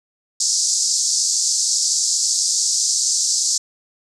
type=band-pass noise; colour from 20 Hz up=white; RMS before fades=-19 dBFS; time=0.4-3.58 s; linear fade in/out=5 ms; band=4700 to 7800 Hz; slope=48 dB/octave; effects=none